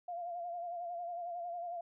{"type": "tone with vibrato", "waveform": "sine", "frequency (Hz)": 695, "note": "F5", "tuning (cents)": -9, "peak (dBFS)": -38, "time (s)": [0.08, 1.81], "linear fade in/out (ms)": 5, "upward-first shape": "sine", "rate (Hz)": 11, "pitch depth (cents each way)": 48, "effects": []}